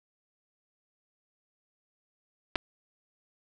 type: clicks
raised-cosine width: 0.3 ms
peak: -12 dBFS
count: 2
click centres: 2.556 / 2.559 s
effects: none